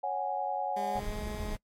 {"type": "chord", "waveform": "sine", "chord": "C# suspended fourth", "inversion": "none", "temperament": "equal", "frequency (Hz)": [554.4, 740, 830.6], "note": ["C#5", "F#5", "G#5"], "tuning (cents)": [0, 0, 0], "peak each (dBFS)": [-37, -33, -33], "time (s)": [0.03, 1], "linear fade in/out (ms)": 10}
{"type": "tone with pitch glide", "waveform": "15% pulse", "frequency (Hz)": [202.6, 210.5], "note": ["G#3", "G#3"], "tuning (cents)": [-43, 24], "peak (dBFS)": -32, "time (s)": [0.76, 1.56], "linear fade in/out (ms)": 10, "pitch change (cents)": 67, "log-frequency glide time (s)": [0.87, 1.16]}
{"type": "noise", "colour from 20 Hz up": "brown", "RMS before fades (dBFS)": -37, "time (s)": [0.95, 1.57], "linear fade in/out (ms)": 5}
{"effects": ["noise-tail reverb RT60 0.1 s tail -22 dB re dry", "MP3 64 kbps"]}